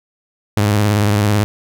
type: tone with vibrato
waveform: sawtooth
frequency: 103.83 Hz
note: G#2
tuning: in tune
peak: -8 dBFS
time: 0.57-1.44 s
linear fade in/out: 0 ms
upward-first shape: sine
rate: 18 Hz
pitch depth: 67 cents each way
effects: none